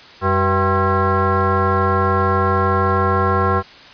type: tone with frequency modulation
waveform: sine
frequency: 486.6 Hz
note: B4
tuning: 26 cents flat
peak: -13 dBFS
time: 0.21-3.63 s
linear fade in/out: 50 ms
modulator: 289 Hz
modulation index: 3.2
effects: white hiss -41 dBFS RMS until 3.93 s + resampled to 11025 Hz